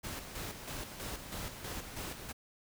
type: noise with tremolo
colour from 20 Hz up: pink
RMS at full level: -41 dBFS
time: 0.03-2.33 s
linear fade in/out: 20 ms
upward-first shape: square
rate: 3.1 Hz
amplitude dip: 50%
effects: none